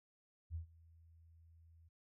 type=tone with ADSR envelope; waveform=sine; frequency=82.3 Hz; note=E2; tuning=2 cents flat; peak=-39 dBFS; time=0.5-1.89 s; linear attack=49 ms; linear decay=110 ms; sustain=-23 dB; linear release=14 ms; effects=noise-tail reverb RT60 0.1 s tail -20 dB re dry